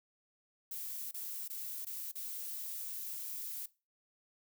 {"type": "noise with dropouts", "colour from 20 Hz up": "violet", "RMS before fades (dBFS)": -42, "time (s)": [0.71, 3.66], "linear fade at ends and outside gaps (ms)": 5, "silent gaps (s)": [[1.112, 1.142], [1.479, 1.499], [1.849, 1.866], [2.116, 2.154]], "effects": ["noise-tail reverb RT60 0.3 s tail -20 dB re dry"]}